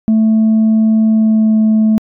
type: tone with pitch glide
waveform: sine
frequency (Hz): 220 to 217.9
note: A3 to A3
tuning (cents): 0 to -17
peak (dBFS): -5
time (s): 0.08-1.98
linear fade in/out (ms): 0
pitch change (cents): -17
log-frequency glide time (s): 1.06-1.58
effects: tanh soft clip ceiling -6 dBFS